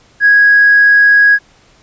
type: tone with tanh clipping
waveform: triangle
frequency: 1656 Hz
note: G#6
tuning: 5 cents flat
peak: -4 dBFS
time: 0.2-1.39 s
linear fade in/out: 50 ms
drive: 4 dB
effects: pink hiss -48 dBFS RMS until 1.82 s + resampled to 16000 Hz